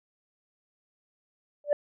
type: tone with exponential growth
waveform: sine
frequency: 585 Hz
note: D5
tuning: 7 cents flat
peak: -14 dBFS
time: 1.64-1.73 s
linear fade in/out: 2 ms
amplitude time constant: 19 ms
effects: tanh soft clip ceiling -16 dBFS